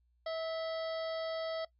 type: harmonic tone with a mistuned harmonic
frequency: 648 Hz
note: E5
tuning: 30 cents flat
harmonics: 1 / 2 / 3 / 5 / 6 / 7 / 8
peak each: -35 / -46 / -49 / -49 / -54 / -52 / -54 dBFS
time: 0.26-1.65 s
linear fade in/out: 5 ms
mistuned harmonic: 3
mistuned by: +32 cents
effects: noise-tail reverb RT60 0.1 s tail -18 dB re dry + added 60 Hz sine -69 dBFS peak until 1.79 s